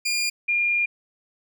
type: tone pair in turn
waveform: 20% pulse / sine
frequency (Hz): 2410 / 2410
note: D7 / D7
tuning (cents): +44 / +44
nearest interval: unison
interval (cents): 0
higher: neither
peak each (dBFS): -17 / -19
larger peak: first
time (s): 0.05-0.3 / 0.48-0.86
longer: second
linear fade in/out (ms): 10
effects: none